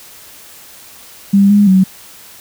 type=tone with pitch steps; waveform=sine; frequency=198.6 / 204.8 / 188.6 Hz; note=G3 / G#3 / F#3; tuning=+23 / -24 / +33 cents; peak=-5 dBFS; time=1.33-1.84 s; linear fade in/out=10 ms; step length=170 ms; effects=white hiss -38 dBFS RMS until 2.4 s